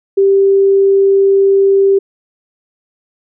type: tone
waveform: sine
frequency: 392.3 Hz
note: G4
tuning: 1 cent sharp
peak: -6 dBFS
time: 0.17-1.99 s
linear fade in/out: 10 ms
effects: none